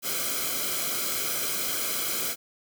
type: noise with comb filter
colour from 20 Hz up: white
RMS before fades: -29 dBFS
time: 0.02-2.36 s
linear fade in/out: 50 ms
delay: 1.1 ms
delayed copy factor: -0.75
effects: none